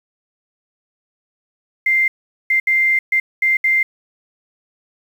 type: tone bursts at uneven times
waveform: sine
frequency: 2093 Hz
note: C7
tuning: in tune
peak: -12 dBFS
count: 6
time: 1.86-2.08 / 2.5-2.6 / 2.67-2.99 / 3.12-3.2 / 3.42-3.57 / 3.64-3.83 s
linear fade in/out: 5 ms
effects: 7-bit